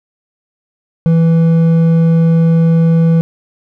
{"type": "tone with hard clipping", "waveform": "triangle", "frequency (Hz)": 164.81, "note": "E3", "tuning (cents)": 0, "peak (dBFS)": -8, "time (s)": [1.06, 3.21], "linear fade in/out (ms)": 0, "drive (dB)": 9, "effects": []}